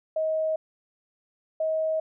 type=tone pair in turn; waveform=sine; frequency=632 / 634.2 Hz; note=D#5 / D#5; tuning=+27 / +33 cents; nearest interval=unison; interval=6 cents; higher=second; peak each=-23 dBFS; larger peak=neither; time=0.16-0.56 / 1.6-2 s; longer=neither; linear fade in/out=5 ms; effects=none